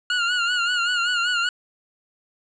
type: tone with vibrato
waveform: 25% pulse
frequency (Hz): 1428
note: F6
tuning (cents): +38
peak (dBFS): -16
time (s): 0.1-1.49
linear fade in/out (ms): 2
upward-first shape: sine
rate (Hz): 5.2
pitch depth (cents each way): 62
effects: resampled to 16000 Hz + 9-bit